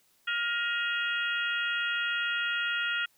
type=harmonic tone with a mistuned harmonic; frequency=471.1 Hz; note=A#4; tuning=18 cents sharp; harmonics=3 / 4 / 5 / 6 / 7; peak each=-30 / -34 / -38 / -36 / -38 dBFS; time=0.27-3.06 s; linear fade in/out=10 ms; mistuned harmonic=5; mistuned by=+120 cents; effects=white hiss -67 dBFS RMS until 3.17 s